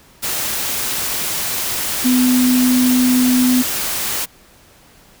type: tone in noise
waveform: sine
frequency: 251.6 Hz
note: B3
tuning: 32 cents sharp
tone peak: -11 dBFS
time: 2.04-3.63 s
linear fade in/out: 20 ms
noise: white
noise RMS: -21 dBFS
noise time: 0.22-4.26 s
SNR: +7 dB
effects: pink hiss -48 dBFS RMS until 5.2 s